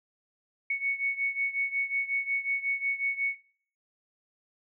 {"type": "beating tone pair", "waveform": "sine", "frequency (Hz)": [2217, 2222.5], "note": ["C#7", "C#7"], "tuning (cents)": [0, 4], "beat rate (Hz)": 5.5, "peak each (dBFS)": [-29, -33], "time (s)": [0.7, 3.35], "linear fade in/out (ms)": 5, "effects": ["noise-tail reverb RT60 0.5 s tail -19 dB re dry"]}